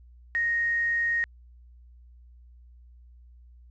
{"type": "tone with quantisation", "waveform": "sine", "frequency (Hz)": 1864.7, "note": "A#6", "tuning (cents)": 0, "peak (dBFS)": -23, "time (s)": [0.35, 1.24], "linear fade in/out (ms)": 0, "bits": 8, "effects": ["added 60 Hz sine -49 dBFS peak until 3.7 s", "resampled to 16000 Hz"]}